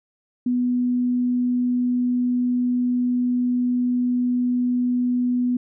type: tone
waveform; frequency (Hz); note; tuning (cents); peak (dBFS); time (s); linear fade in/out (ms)
sine; 246.9; B3; 0; -18; 0.46-5.57; 5
effects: none